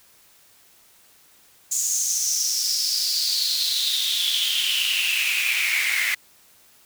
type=noise with high-pass filter sweep; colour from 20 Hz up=pink; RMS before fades=-23 dBFS; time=1.71-6.15 s; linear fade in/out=10 ms; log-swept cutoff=7000 to 2000 Hz; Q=7.4; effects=white hiss -55 dBFS RMS until 6.85 s